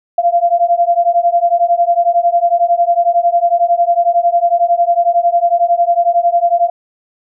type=beating tone pair; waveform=sine; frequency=685 / 696 Hz; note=F5 / F5; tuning=-34 / -6 cents; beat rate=11 Hz; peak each=-12 dBFS; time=0.18-6.7 s; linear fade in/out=5 ms; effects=none